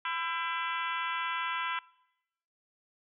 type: harmonic tone with a mistuned harmonic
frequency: 335.3 Hz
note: E4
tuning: 30 cents sharp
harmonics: 3 / 4 / 5 / 6 / 7 / 8 / 9 / 10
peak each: -35 / -37 / -39 / -41 / -42 / -43 / -44 / -45 dBFS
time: 0.05-1.79 s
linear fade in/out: 2 ms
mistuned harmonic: 5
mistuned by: -78 cents
effects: noise-tail reverb RT60 0.9 s tail -23 dB re dry